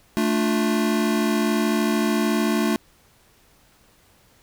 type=chord; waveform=square; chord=D minor; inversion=second; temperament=just; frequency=220.2 / 293.7 / 352.4 Hz; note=A3 / D4 / F4; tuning=+2 / 0 / +16 cents; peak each=-22 / -26 / -26 dBFS; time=0.17-2.76 s; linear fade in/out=0 ms; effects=pink hiss -57 dBFS RMS until 4.42 s